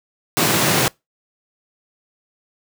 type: high-pass noise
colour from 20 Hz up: pink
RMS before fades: -17 dBFS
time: 0.37-0.88 s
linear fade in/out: 0 ms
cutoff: 100 Hz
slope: 48 dB/octave
effects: noise-tail reverb RT60 0.2 s tail -25 dB re dry